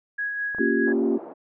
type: tone with tremolo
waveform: sine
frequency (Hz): 1661.2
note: G#6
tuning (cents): 0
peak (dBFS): -24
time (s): 0.18-0.93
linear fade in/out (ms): 10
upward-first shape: sine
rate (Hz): 4.8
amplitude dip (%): 35
type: clicks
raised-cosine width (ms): 1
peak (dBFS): -25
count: 2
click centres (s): 0.548 / 0.585
type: chord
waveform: sine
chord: G half-diminished seventh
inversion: first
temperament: equal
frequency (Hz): 233.1 / 277.2 / 349.2 / 392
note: Bb3 / Db4 / F4 / G4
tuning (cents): 0 / 0 / 0 / 0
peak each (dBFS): -25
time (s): 0.59-1.18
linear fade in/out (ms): 10
type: band-pass noise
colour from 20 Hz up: white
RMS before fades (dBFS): -39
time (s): 0.86-1.34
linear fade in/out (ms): 20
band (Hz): 270 to 760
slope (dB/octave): 24
effects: none